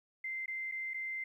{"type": "tone with dropouts", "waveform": "sine", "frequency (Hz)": 2082, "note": "C7", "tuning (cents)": -9, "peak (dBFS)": -36, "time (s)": [0.24, 1.24], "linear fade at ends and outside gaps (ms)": 5, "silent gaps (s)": [[0.46, 0.479], [0.715, 0.72], [0.936, 0.942]], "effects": ["12-bit"]}